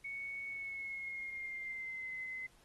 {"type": "tone with pitch glide", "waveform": "sine", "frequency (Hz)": [2220, 2048], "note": ["C#7", "C7"], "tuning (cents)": [2, -38], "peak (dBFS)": -40, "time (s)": [0.04, 2.47], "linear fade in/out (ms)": 10, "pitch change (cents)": -140, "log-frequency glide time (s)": [0.48, 2.13], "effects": ["pink hiss -67 dBFS RMS until 2.64 s", "AAC 32 kbps"]}